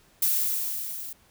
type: noise with level ramp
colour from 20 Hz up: violet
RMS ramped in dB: -22 to -38 dBFS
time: 0.22-1.13 s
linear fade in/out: 5 ms
effects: pink hiss -60 dBFS RMS until 1.3 s